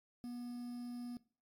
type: tone with quantisation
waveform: triangle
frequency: 242.5 Hz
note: B3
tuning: 31 cents flat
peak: -40 dBFS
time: 0.24-1.17 s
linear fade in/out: 0 ms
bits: 10
effects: noise-tail reverb RT60 0.4 s tail -19 dB re dry + MP3 64 kbps